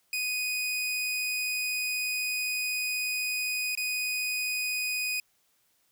sawtooth tone with dropouts, 2489 Hz, D#7, in tune, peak -25 dBFS, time 0.13-5.2 s, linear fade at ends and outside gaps 2 ms, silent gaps 3.752-3.774 s, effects white hiss -70 dBFS RMS until 5.91 s

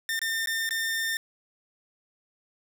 sawtooth tone with dropouts, 1807 Hz, A6, 46 cents sharp, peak -23 dBFS, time 0.09-1.17 s, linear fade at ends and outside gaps 1 ms, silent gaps 0.192-0.216 / 0.459-0.472 / 0.691-0.708 s, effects none

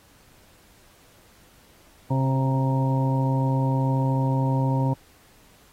harmonic tone with a mistuned harmonic, 133.2 Hz, C3, 31 cents sharp, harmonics 1 / 2 / 3 / 4 / 5 / 6 / 7, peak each -21 / -27 / -38 / -32 / -39 / -41 / -30 dBFS, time 2.1-4.94 s, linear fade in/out 10 ms, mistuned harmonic 3, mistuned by -40 cents, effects pink hiss -56 dBFS RMS until 5.72 s + AAC 48 kbps

